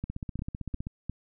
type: two click trains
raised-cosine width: 5 ms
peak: -22 / -20 dBFS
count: 13 / 4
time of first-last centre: 0.1-0.869 / 0.04-1.096 s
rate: 15.6 / 2.84 Hz
effects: none